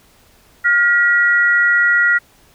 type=tone pair together; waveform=sine; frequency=1420 / 1925.3 Hz; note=F6 / B6; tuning=+28 / -45 cents; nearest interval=perfect fourth; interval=527 cents; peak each=-13 dBFS; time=0.64-2.19 s; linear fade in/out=20 ms; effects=pink hiss -51 dBFS RMS until 2.54 s